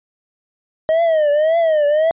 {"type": "tone with vibrato", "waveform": "triangle", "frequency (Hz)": 626, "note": "D#5", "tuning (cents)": 10, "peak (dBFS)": -10, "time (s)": [0.89, 2.11], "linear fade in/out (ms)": 0, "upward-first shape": "triangle", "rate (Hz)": 1.8, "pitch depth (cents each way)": 150, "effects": ["resampled to 8000 Hz"]}